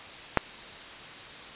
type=click; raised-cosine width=0.5 ms; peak=-4 dBFS; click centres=0.373 s; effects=white hiss -43 dBFS RMS until 1.55 s + resampled to 8000 Hz